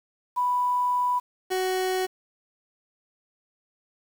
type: tone pair in turn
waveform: sine / 30% pulse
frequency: 987.8 / 372.6 Hz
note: B5 / F#4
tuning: 0 / +12 cents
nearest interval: octave + perfect fourth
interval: 1688 cents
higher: first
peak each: -21 dBFS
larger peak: neither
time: 0.36-1.2 / 1.5-2.07 s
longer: first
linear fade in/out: 20 ms
effects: 8-bit